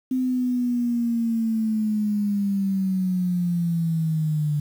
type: linear sweep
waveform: sine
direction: down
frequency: 258.4 to 146.83 Hz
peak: -20 dBFS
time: 0.11-4.6 s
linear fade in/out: 5 ms
effects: 8-bit